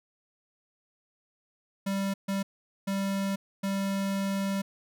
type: tone bursts at uneven times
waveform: square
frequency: 196 Hz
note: G3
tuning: in tune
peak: -28 dBFS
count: 4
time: 1.86-2.14 / 2.28-2.43 / 2.87-3.36 / 3.63-4.62 s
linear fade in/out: 10 ms
effects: none